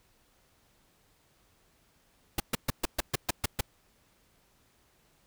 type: noise bursts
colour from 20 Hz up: pink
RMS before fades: -27 dBFS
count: 9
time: 2.38-3.609 s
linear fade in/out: 5 ms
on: 21 ms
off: 130 ms
effects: pink hiss -67 dBFS RMS until 5.26 s